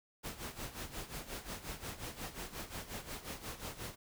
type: noise with tremolo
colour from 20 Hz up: pink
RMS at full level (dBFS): -42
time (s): 0.23-3.96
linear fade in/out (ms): 20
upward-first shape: sine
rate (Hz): 5.6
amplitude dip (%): 75
effects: none